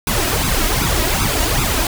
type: noise with flanger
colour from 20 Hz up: pink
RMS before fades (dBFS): -17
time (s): 0.07-1.87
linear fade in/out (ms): 2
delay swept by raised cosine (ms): 0.79 to 3.19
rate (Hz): 2.6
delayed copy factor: +0.7
effects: none